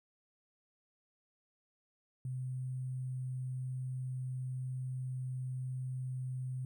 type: tone with sample-and-hold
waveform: sine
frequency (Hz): 128.5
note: C3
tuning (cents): -31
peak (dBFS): -36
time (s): 2.25-6.65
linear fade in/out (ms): 2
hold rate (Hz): 8820
effects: none